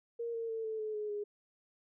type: tone with pitch steps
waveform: sine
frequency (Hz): 467.1 / 457.8 / 448.6 / 439.6 / 430.8 / 422.2 / 413.7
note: A#4 / A#4 / A4 / A4 / A4 / G#4 / G#4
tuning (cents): +3 / -31 / +34 / -2 / -37 / +29 / -7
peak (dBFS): -35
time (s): 0.19-1.24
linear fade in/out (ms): 10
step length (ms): 150
effects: none